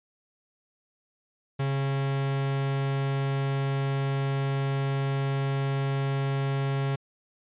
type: tone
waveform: 45% pulse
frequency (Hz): 137.1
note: C#3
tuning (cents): -19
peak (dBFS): -25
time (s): 1.59-6.96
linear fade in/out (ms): 10
effects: resampled to 8000 Hz